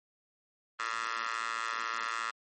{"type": "tone with high-pass filter", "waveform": "15% pulse", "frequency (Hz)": 114.2, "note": "A#2", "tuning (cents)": -35, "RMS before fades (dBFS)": -35, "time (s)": [0.79, 2.31], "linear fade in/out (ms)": 10, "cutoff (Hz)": 1400, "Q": 4.9, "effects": ["MP3 32 kbps"]}